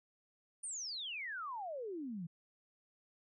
sine exponential sweep, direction down, 9440 to 157.6 Hz, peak -40 dBFS, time 0.63-2.27 s, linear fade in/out 10 ms, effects none

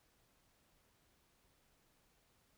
silence, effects pink hiss -74 dBFS RMS until 2.57 s

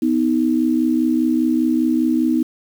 sine tone pair together, 250 / 315 Hz, B3 / D#4, +21 / +21 cents, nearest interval major third, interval 400 cents, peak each -17 dBFS, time 0.02-2.43 s, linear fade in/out 5 ms, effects 7-bit

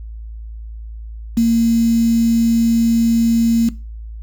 sine tone with quantisation, 230 Hz, A#3, 23 cents flat, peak -10 dBFS, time 1.37-3.69 s, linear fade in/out 5 ms, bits 5, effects noise-tail reverb RT60 0.3 s tail -18 dB re dry + added 55 Hz sine -28 dBFS peak until 4.22 s

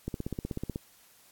click train, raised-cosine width 3 ms, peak -20 dBFS, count 12, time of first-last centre 0.08-0.759 s, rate 16.2 Hz, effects white hiss -60 dBFS RMS until 1.31 s + AAC 64 kbps

